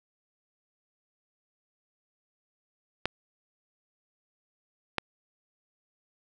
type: clicks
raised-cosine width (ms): 0.3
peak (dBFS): -10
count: 2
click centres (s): 3.056 / 4.983
effects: none